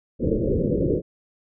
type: low-pass noise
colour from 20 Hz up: white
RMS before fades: -22 dBFS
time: 0.19-1.02 s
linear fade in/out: 50 ms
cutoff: 540 Hz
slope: 96 dB/octave
effects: none